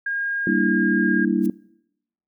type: tone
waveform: sine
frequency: 1622 Hz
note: G#6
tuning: 41 cents flat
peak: -22 dBFS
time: 0.06-1.25 s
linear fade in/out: 5 ms
type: chord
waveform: sine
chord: E half-diminished seventh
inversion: first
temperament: equal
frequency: 196 / 233.1 / 293.7 / 329.6 Hz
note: G3 / Bb3 / D4 / E4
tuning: 0 / 0 / 0 / 0 cents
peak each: -23 / -23 / -24 / -23 dBFS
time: 0.47-1.5 s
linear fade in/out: 2 ms
type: noise with exponential growth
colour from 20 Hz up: blue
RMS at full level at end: -38 dBFS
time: 1.39-1.46 s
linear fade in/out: 0 ms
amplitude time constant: 15 ms
effects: noise-tail reverb RT60 0.8 s tail -23 dB re dry